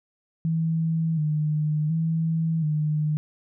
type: tone with vibrato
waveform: sine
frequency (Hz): 157.2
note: D#3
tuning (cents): +18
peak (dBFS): -21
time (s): 0.45-3.17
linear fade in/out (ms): 0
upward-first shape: square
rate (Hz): 0.69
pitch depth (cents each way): 57
effects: none